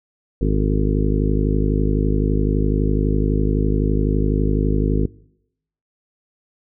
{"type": "harmonic tone with a mistuned harmonic", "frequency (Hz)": 51.91, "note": "G#1", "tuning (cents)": 0, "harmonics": [1, 2, 3, 4, 5, 6, 7, 8, 9], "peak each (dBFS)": [-18, -25, -23, -28, -24, -30, -27, -31, -29], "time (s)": [0.41, 5.06], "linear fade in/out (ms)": 5, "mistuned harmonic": 9, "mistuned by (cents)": -42, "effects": ["noise-tail reverb RT60 0.8 s tail -23 dB re dry"]}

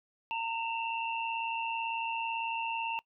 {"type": "tone cluster", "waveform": "sine", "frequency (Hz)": [914, 2654, 2772], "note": ["A#5", "E7", "F7"], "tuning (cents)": [-34, 11, -14], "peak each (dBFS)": [-33, -39, -38], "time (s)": [0.31, 2.99], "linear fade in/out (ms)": 0, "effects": ["noise-tail reverb RT60 0.1 s tail -22 dB re dry"]}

